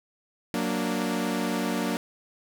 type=chord; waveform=sawtooth; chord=Gb augmented; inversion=none; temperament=equal; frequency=185 / 233.1 / 293.7 Hz; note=Gb3 / Bb3 / D4; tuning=0 / 0 / 0 cents; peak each=-27 / -25 / -27 dBFS; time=0.54-1.97 s; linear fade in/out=0 ms; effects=none